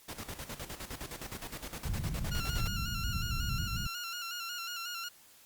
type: noise with tremolo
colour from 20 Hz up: pink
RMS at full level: -41 dBFS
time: 0.08-2.68 s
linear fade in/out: 10 ms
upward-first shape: square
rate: 9.7 Hz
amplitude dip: 70%
type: low-pass noise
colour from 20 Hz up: pink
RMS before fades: -35 dBFS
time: 1.85-3.87 s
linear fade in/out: 5 ms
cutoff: 180 Hz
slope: 24 dB/octave
type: tone with vibrato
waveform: 15% pulse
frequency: 1396.9 Hz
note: F6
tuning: in tune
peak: -31 dBFS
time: 2.31-5.09 s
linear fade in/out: 10 ms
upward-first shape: square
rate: 5.5 Hz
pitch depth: 44 cents each way
effects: white hiss -59 dBFS RMS until 5.45 s + Opus 48 kbps